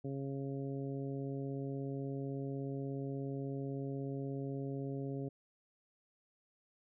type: harmonic tone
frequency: 137.2 Hz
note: C#3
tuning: 17 cents flat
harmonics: 1 / 2 / 3 / 4 / 5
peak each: -40 / -42 / -44 / -50 / -55 dBFS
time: 0.04-5.29 s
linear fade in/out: 10 ms
effects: none